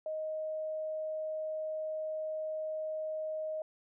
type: tone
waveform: sine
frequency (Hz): 625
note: D#5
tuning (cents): +8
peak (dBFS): -34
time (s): 0.06-3.62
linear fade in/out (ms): 2
effects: none